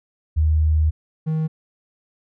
sine / triangle tone pair in turn, 77.78 / 157.73 Hz, D#2 / D#3, 0 / +24 cents, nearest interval octave, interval 1224 cents, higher second, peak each -14 / -17 dBFS, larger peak first, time 0.36-0.91 / 1.26-1.48 s, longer first, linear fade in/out 20 ms, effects none

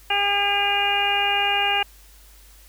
harmonic tone, 403.9 Hz, G#4, 48 cents flat, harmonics 1 / 2 / 3 / 4 / 5 / 6 / 7, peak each -33 / -23 / -33 / -28 / -33 / -25 / -23 dBFS, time 0.1-1.83 s, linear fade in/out 5 ms, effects added 50 Hz sine -48 dBFS peak until 2.68 s + white hiss -52 dBFS RMS until 2.68 s

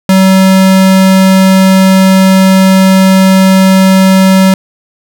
square tone, 190 Hz, F#3, 46 cents sharp, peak -3 dBFS, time 0.09-4.54 s, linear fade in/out 2 ms, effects none

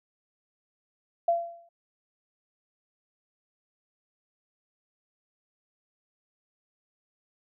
sine tone with exponential decay, 682 Hz, F5, 41 cents flat, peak -18 dBFS, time 1.28-1.69 s, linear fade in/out 5 ms, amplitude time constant 87 ms, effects none

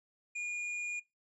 triangle tone with hard clipping, 2432 Hz, D#7, 40 cents flat, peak -37 dBFS, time 0.35-1 s, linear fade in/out 10 ms, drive 10 dB, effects noise-tail reverb RT60 0.2 s tail -18 dB re dry + resampled to 22050 Hz

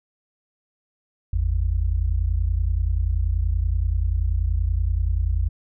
sine tone pair together, 51.85 / 82.3 Hz, G#1 / E2, -2 / -2 cents, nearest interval minor sixth, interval 800 cents, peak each -21 / -22 dBFS, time 1.33-5.49 s, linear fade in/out 5 ms, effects none

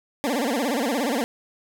20% pulse tone with vibrato, 260 Hz, C4, 11 cents flat, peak -17 dBFS, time 0.24-1.24 s, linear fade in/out 0 ms, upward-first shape sine, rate 17 Hz, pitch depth 240 cents each way, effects none

